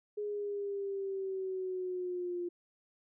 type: exponential sweep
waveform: sine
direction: down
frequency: 417.8 to 349.2 Hz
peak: -34 dBFS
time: 0.17-2.49 s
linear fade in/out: 10 ms
effects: none